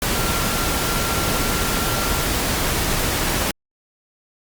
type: tone in noise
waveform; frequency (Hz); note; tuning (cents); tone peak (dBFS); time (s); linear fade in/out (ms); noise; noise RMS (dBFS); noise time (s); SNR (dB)
sine; 1372; F6; -31; -30; 0.15-2.26; 2; pink; -21; 0.02-3.51; -12
effects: Opus 48 kbps